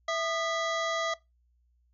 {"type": "harmonic tone with a mistuned harmonic", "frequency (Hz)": 659.3, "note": "E5", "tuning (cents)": 0, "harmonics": [1, 2, 3, 5, 6, 7, 8, 9, 10], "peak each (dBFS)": [-30, -33, -35, -40, -42, -48, -50, -47, -47], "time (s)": [0.08, 1.14], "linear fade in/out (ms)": 5, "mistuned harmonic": 2, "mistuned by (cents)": -130, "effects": ["noise-tail reverb RT60 0.2 s tail -20 dB re dry", "added 60 Hz sine -65 dBFS peak until 1.93 s"]}